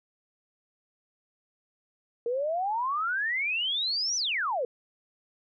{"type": "exponential two-way sweep", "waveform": "sine", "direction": "up then down", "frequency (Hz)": [459.8, 6050, 459.8], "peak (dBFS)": -26, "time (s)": [2.26, 4.65], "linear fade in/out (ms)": 2, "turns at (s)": 4.16, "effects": []}